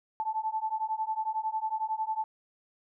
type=beating tone pair; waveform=sine; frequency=870 / 881 Hz; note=A5 / A5; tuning=-20 / +2 cents; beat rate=11 Hz; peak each=-32 / -32 dBFS; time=0.2-2.24 s; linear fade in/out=0 ms; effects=none